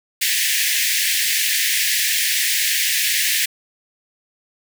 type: high-pass noise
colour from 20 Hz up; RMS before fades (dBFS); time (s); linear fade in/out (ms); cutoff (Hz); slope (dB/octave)
pink; -19; 0.21-3.46; 10; 1700; 96
effects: none